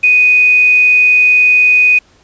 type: tone with quantisation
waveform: sine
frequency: 2489 Hz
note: D#7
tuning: in tune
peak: -5 dBFS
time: 0.03-1.99 s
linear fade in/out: 10 ms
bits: 5
effects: pink hiss -49 dBFS RMS until 2.23 s + resampled to 16000 Hz